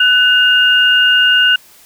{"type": "tone pair together", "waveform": "sine", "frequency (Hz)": [1493, 2830], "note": ["F#6", "F7"], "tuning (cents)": [15, 22], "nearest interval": "major seventh", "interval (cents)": 1107, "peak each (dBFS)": -10, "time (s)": [0, 1.56], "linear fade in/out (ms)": 5, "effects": ["white hiss -44 dBFS RMS until 1.85 s"]}